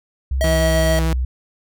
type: tone with pitch glide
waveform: sine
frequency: 66 to 62.87 Hz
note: C2 to B1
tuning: +16 to +32 cents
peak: -17 dBFS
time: 0.31-1.25 s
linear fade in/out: 5 ms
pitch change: -84 cents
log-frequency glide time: 0.44-0.77 s
type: tone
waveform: square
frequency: 641 Hz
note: E5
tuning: 49 cents flat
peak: -18 dBFS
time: 0.41-0.99 s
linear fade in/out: 0 ms
type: tone with vibrato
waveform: sawtooth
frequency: 162.2 Hz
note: E3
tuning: 28 cents flat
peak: -16 dBFS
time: 0.44-1.13 s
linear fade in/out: 0 ms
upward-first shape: sine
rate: 13 Hz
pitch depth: 10 cents each way
effects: none